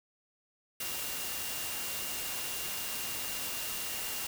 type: tone in noise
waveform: sine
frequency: 2794 Hz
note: F7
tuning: in tune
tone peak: -45 dBFS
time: 0.8-4.27 s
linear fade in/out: 5 ms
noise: white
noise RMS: -37 dBFS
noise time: 0.8-4.27 s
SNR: -11 dB
effects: none